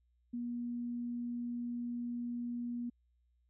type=tone; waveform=sine; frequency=240 Hz; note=B3; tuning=49 cents flat; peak=-36 dBFS; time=0.33-2.9 s; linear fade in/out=10 ms; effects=added 60 Hz sine -70 dBFS peak until 3.49 s